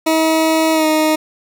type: tone with pitch glide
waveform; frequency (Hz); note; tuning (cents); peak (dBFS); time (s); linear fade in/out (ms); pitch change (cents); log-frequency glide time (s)
20% pulse; 319.7 to 311.1; D#4 to D#4; +47 to 0; -7; 0.06-1.16; 10; -47; 0.73-0.86
effects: none